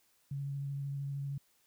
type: tone with vibrato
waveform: sine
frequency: 139.8 Hz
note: C#3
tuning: 15 cents sharp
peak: -35 dBFS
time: 0.31-1.38 s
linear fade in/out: 5 ms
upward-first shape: sine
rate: 13 Hz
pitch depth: 14 cents each way
effects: white hiss -71 dBFS RMS until 1.66 s